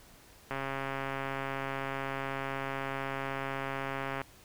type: click train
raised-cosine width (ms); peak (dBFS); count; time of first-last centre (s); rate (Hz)
0.5; -20; 505; 0.51-4.216; 136
effects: pink hiss -57 dBFS RMS until 4.44 s